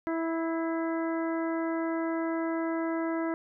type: harmonic tone with a mistuned harmonic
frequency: 328 Hz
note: E4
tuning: 9 cents flat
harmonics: 1 / 2 / 3 / 4 / 5 / 6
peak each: -29 / -35 / -39 / -41 / -43 / -45 dBFS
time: 0.07-3.34 s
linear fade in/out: 0 ms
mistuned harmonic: 6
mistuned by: +37 cents
effects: none